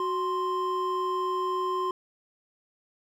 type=tone pair together; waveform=triangle; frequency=370 / 1046.5 Hz; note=F#4 / C6; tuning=0 / 0 cents; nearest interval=octave + tritone; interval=1800 cents; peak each=-28 / -26 dBFS; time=0-1.91 s; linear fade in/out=2 ms; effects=none